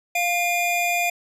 square tone pair together, 698.5 / 2421 Hz, F5 / D#7, 0 / -48 cents, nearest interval octave + minor seventh, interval 2152 cents, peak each -24 / -23 dBFS, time 0.15-1.1 s, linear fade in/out 5 ms, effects resampled to 32000 Hz

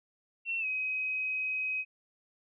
sine tone with pitch glide, 2710 to 2529 Hz, E7 to D#7, +47 to +28 cents, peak -30 dBFS, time 0.45-1.85 s, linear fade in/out 50 ms, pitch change -119 cents, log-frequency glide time 0.59-0.66 s, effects none

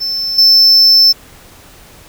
triangle tone with level steps, 5300 Hz, E8, 9 cents sharp, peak -14 / -3 dBFS, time 0-1.13 s, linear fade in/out 20 ms, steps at 0.38 s, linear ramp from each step 5 ms, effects pink hiss -40 dBFS RMS until 2.08 s

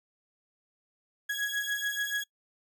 35% pulse beating tone pair, 1661.2 / 1668.1 Hz, G#6 / G#6, 0 / +7 cents, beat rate 6.9 Hz, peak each -31 dBFS, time 1.29-2.24 s, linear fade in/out 10 ms, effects noise-tail reverb RT60 0.1 s tail -24 dB re dry

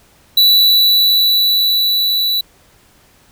square tone with level ramp, 3951 Hz, B7, in tune, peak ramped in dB -7 to -14 dBFS, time 0.37-2.41 s, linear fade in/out 5 ms, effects pink hiss -50 dBFS RMS until 3.31 s

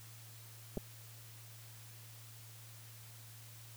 clicks, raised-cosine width 2 ms, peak -26 dBFS, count 2, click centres 0.772 / 0.777 s, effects added 113 Hz sine -54 dBFS peak until 3.76 s + white hiss -57 dBFS RMS until 3.76 s

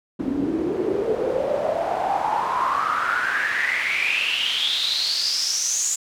pink noise with band-pass filter sweep, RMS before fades -23 dBFS, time 0.19-5.96 s, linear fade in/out 10 ms, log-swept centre 260 to 7200 Hz, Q 8.7, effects none

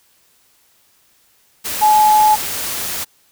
sine tone in noise, 852 Hz, G#5, 44 cents sharp, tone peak -8 dBFS, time 1.81-2.36 s, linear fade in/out 20 ms, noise white, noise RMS -23 dBFS, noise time 1.64-3.05 s, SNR +12 dB, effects white hiss -56 dBFS RMS until 3.31 s

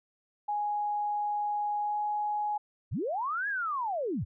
sine tone with pitch glide, 830.6 to 836.4 Hz, G#5 to G#5, 0 to +12 cents, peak -28 dBFS, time 0.48-2.58 s, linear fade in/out 10 ms, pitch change +12 cents, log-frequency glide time 1.8-1.98 s
sine linear two-way sweep, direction up then down, 58.7 to 1700 to 58.7 Hz, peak -29 dBFS, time 2.91-4.25 s, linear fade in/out 20 ms, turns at 3.48 s
effects none

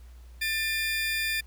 30% pulse tone pair together, 1779 / 2413 Hz, A6 / D7, +19 / +46 cents, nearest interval perfect fourth, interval 527 cents, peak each -27 dBFS, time 0.41-1.41 s, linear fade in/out 10 ms, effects added 60 Hz sine -45 dBFS peak until 1.46 s + pink hiss -62 dBFS RMS until 1.46 s

